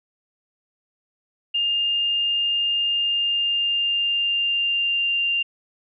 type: tone with pitch glide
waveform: sine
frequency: 2814 to 2788 Hz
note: F7 to F7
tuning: +12 to -4 cents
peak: -19 dBFS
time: 1.54-5.43 s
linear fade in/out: 10 ms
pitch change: -16 cents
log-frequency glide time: 2.83-5.25 s
effects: none